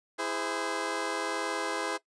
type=chord; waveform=15% pulse; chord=E augmented; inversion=none; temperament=just; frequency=329.6 / 412 / 515 Hz; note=E4 / G#4 / B#4; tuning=0 / -14 / -28 cents; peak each=-29 dBFS; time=0.18-1.98 s; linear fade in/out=20 ms; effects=noise-tail reverb RT60 0.1 s tail -18 dB re dry + resampled to 22050 Hz